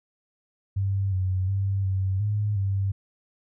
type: tone with pitch steps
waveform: sine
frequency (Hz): 97.9 / 93.3 / 97.9 / 95.5 / 104.4 / 97.9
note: G2 / F#2 / G2 / G2 / G#2 / G2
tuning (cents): -2 / +15 / -2 / -45 / +10 / -2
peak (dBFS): -22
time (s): 0.76-2.92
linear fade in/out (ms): 10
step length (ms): 360
effects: none